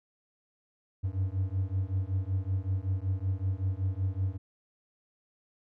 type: beating tone pair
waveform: triangle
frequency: 92.5 / 97.8 Hz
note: F#2 / G2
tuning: 0 / -4 cents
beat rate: 5.3 Hz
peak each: -29 dBFS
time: 1.03-4.38 s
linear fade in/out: 20 ms
effects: none